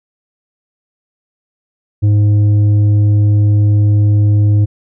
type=tone with tanh clipping; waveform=sine; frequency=103.83 Hz; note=G#2; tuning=in tune; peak=-8 dBFS; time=2.02-4.66 s; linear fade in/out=20 ms; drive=6 dB; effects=none